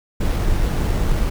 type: noise with sample-and-hold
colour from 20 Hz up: brown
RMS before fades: -18 dBFS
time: 0.2-1.3 s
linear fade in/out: 10 ms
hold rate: 7350 Hz
effects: none